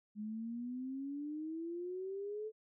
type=exponential sweep; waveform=sine; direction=up; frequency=207.7 to 440 Hz; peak=-39 dBFS; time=0.15-2.52 s; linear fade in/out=50 ms; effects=none